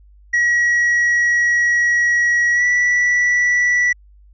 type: tone with pitch glide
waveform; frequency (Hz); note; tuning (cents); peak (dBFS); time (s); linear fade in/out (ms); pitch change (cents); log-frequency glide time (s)
triangle; 1914 to 1956.5; A#6 to B6; +45 to -17; -11; 0.33-3.93; 10; +38; 2.53-2.64
effects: added 50 Hz sine -44 dBFS peak until 4.33 s + resampled to 16000 Hz